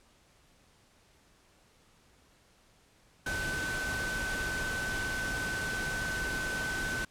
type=tone in noise; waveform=sine; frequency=1520 Hz; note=F#6; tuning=46 cents sharp; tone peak=-33 dBFS; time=3.26-7.05 s; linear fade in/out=5 ms; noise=pink; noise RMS=-37 dBFS; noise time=3.26-7.05 s; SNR=+1 dB; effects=pink hiss -64 dBFS RMS until 7.1 s + low-pass 10000 Hz 12 dB/octave